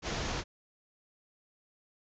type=low-pass noise; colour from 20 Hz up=pink; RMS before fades=-35 dBFS; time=0.02-0.44 s; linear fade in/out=50 ms; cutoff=6900 Hz; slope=96 dB/octave; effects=none